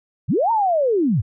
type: linear two-way sweep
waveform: sine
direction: up then down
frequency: 82.41 to 938 to 82.41 Hz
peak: -15 dBFS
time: 0.28-1.22 s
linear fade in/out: 20 ms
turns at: 0.51 s
effects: none